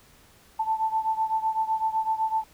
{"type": "beating tone pair", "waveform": "sine", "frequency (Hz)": [880, 887.9], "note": ["A5", "A5"], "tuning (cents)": [0, 15], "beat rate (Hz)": 7.9, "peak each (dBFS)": [-25, -28], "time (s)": [0.59, 2.44], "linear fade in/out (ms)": 10, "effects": ["pink hiss -56 dBFS RMS until 2.53 s"]}